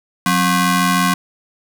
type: ring-modulated tone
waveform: sawtooth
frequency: 450 Hz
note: A4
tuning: 39 cents sharp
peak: -6 dBFS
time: 0.26-1.14 s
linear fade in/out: 2 ms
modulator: 632 Hz
effects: none